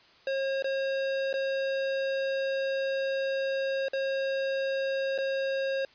square tone with dropouts, 540 Hz, C#5, 45 cents flat, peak -28 dBFS, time 0.27-5.85 s, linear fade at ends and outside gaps 2 ms, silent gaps 0.624-0.643 / 1.329-1.339 / 3.884-3.933 / 5.179-5.185 s, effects white hiss -58 dBFS RMS until 5.94 s + resampled to 11025 Hz

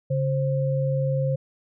sine tone pair together, 139.7 / 527.4 Hz, C#3 / C5, +14 / +14 cents, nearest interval octave + major seventh, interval 2300 cents, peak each -22 / -26 dBFS, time 0.1-1.36 s, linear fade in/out 10 ms, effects none

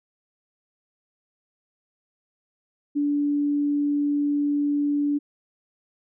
sine tone, 289.7 Hz, D4, 24 cents flat, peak -20 dBFS, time 2.95-5.19 s, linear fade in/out 20 ms, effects none

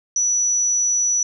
sine tone, 5910 Hz, F#8, 3 cents flat, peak -16 dBFS, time 0.16-1.23 s, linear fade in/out 2 ms, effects none

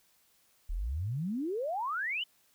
sine exponential sweep, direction up, 35.25 to 3100 Hz, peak -31 dBFS, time 0.69-2.24 s, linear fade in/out 10 ms, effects white hiss -68 dBFS RMS until 2.54 s

